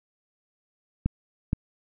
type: clicks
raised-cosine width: 5 ms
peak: -11 dBFS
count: 2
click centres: 1.06 / 1.531 s
effects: none